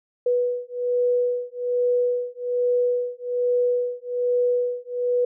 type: beating tone pair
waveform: sine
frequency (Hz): 490 / 491.2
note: B4 / B4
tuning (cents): -14 / -9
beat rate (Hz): 1.2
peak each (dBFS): -23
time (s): 0.26-5.25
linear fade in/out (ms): 5
effects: none